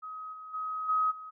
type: tone with level steps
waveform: sine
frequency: 1266 Hz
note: D#6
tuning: 30 cents sharp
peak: -38 / -42 / -32 / -24 / -41 dBFS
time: 0.02-1.31 s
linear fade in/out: 20 ms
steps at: 0.32 / 0.53 / 0.88 / 1.1 s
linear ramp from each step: 20 ms
effects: none